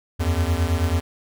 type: beating tone pair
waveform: square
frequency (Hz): 80.5 / 89.7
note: E2 / F2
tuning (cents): -41 / +47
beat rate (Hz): 9.2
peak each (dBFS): -22 / -23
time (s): 0.19-1.01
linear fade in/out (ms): 20
effects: none